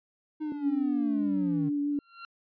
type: linear sweep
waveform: triangle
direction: down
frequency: 311.1 to 149.1 Hz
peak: -28 dBFS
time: 0.4-1.7 s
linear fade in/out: 20 ms
type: tone with vibrato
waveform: sine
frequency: 288.9 Hz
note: D4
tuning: 28 cents flat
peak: -26 dBFS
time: 0.52-1.99 s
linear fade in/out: 2 ms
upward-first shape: triangle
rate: 6 Hz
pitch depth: 18 cents each way
type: tone with exponential growth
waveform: sawtooth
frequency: 1374 Hz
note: F6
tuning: 29 cents flat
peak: -35 dBFS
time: 1.91-2.25 s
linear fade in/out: 1 ms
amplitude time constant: 72 ms
effects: resampled to 11025 Hz